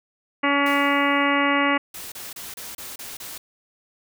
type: harmonic tone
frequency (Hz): 282.8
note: C#4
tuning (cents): +35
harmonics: 1 / 2 / 3 / 4 / 5 / 6 / 7 / 8 / 9 / 10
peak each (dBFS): -23 / -27 / -28 / -24 / -30 / -32 / -24 / -29 / -35 / -31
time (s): 0.43-1.78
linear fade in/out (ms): 10
type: noise with exponential decay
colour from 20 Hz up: white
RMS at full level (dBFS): -38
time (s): 0.66-1.63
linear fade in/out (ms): 2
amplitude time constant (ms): 210
type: noise bursts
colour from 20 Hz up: white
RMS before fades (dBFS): -36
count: 7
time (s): 1.94-3.38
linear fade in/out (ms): 5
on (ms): 180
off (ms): 30
effects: none